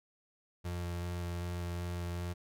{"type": "tone with vibrato", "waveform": "35% pulse", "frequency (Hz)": 87.31, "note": "F2", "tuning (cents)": 0, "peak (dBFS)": -34, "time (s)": [0.64, 2.34], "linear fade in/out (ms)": 20, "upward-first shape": "square", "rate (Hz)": 2.6, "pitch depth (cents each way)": 9, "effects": []}